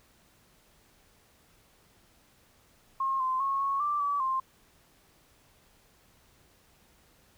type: tone with pitch steps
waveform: sine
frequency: 1074 / 1037 / 1093 / 1102 / 1175 / 1147 / 1053 Hz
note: C6 / C6 / C#6 / C#6 / D6 / D6 / C6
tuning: +45 / -16 / -25 / -11 / +1 / -41 / +11 cents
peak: -26 dBFS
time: 3-4.4 s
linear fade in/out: 5 ms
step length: 200 ms
effects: pink hiss -63 dBFS RMS until 7.37 s